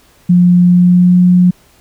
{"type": "tone with pitch glide", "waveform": "sine", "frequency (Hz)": [177.4, 179.56], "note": ["F3", "F3"], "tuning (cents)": [27, 48], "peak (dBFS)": -4, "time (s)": [0.29, 1.51], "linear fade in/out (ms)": 10, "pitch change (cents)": 21, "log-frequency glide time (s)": [0.65, 1.2], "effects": ["pink hiss -48 dBFS RMS until 1.8 s"]}